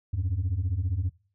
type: beating tone pair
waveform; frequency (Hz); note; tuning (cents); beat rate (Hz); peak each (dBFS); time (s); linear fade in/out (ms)
sine; 82.4 / 97.4; E2 / G2; 0 / -11; 15; -27 / -25; 0.13-1.1; 10
effects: noise-tail reverb RT60 0.4 s tail -22 dB re dry + tanh soft clip ceiling -22 dBFS